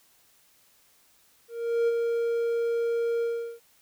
triangle tone with ADSR envelope, 466.2 Hz, A#4, in tune, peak -18 dBFS, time 1.48-3.6 s, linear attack 400 ms, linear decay 28 ms, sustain -4 dB, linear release 380 ms, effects white hiss -62 dBFS RMS until 3.81 s

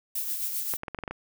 violet noise with tremolo, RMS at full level -29 dBFS, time 0.15-0.77 s, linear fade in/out 5 ms, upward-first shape triangle, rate 7.6 Hz, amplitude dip 50%
clicks, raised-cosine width 0.5 ms, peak -19 dBFS, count 8, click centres 0.738 / 0.834 / 0.882 / 0.947 / 0.988 / 1.037 / 1.078 / 1.11 s
effects none

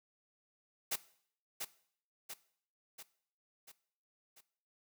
white noise with echo, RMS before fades -35 dBFS, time 0.91-0.96 s, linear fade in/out 10 ms, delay 690 ms, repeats 5, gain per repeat -5 dB, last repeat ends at 4.41 s, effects noise-tail reverb RT60 0.6 s tail -18 dB re dry + high-pass 200 Hz 12 dB/octave

